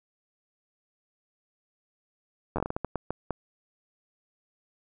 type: slowing click train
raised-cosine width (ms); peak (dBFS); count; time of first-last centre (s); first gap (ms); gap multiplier
1; -15; 12; 2.56-3.307; 10; 1.35
effects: none